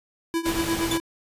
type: tone with tremolo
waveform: square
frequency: 331.9 Hz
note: E4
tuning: 12 cents sharp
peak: -21 dBFS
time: 0.34-1 s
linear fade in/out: 0 ms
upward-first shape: triangle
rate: 8.6 Hz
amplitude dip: 90%
type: noise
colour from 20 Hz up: pink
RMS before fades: -30 dBFS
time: 0.45-0.98 s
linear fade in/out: 10 ms
type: tone with exponential decay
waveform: sawtooth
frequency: 3504 Hz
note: A7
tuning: 8 cents flat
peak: -20 dBFS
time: 0.91-1 s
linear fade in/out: 5 ms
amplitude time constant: 19 ms
effects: resampled to 32000 Hz